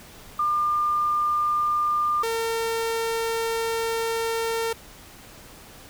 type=tone pair in turn; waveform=sine / sawtooth; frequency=1200 / 455.4 Hz; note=D6 / A#4; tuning=+37 / -40 cents; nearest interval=octave + perfect fourth; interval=1677 cents; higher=first; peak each=-20 dBFS; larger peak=neither; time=0.39-2.23 / 2.23-4.73 s; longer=second; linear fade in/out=5 ms; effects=pink hiss -46 dBFS RMS until 5.89 s